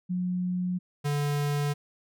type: tone pair in turn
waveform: sine / square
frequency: 180.6 / 145.17 Hz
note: F#3 / D3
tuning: -42 / -20 cents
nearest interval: major third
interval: 378 cents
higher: first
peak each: -26 dBFS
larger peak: neither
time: 0.09-0.79 / 1.04-1.74 s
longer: neither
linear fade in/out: 20 ms
effects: none